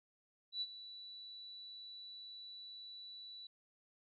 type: tone with ADSR envelope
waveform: sine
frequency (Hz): 3951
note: B7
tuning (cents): 0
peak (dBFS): -35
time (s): 0.52-3.47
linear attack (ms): 94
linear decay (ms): 44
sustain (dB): -14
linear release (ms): 4
effects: none